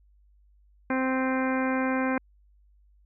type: harmonic tone with a mistuned harmonic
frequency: 260.9 Hz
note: C4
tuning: 5 cents flat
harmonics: 1 / 2 / 3 / 4 / 5 / 6 / 7 / 8 / 9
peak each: -26 / -31 / -35 / -34 / -41 / -34 / -42 / -38 / -41 dBFS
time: 0.9-2.18 s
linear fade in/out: 2 ms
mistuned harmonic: 9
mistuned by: +39 cents
effects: added 50 Hz sine -57 dBFS peak until 3.05 s